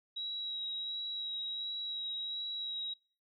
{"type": "tone with vibrato", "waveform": "sine", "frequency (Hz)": 3857, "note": "B7", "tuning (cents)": -42, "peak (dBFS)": -36, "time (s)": [0.16, 2.94], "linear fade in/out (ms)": 10, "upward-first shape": "sine", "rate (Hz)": 1.4, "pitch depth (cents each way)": 13, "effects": ["noise-tail reverb RT60 0.4 s tail -24 dB re dry"]}